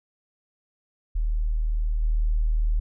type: tone with level steps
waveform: sine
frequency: 38.89 Hz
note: D#1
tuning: in tune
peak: -21 / -19 dBFS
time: 1.15-2.8 s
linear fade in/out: 10 ms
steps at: 2.02 s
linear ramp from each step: 5 ms
effects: none